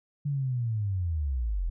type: linear sweep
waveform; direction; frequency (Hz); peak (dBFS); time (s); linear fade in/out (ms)
sine; down; 146.83 to 38.89; -26; 0.25-1.7; 10
effects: none